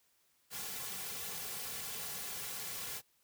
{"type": "noise with comb filter", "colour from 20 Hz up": "white", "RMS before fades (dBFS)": -42, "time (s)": [0.5, 3.02], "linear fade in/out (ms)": 50, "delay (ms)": 3.2, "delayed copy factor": -0.7, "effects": ["white hiss -73 dBFS RMS until 3.23 s"]}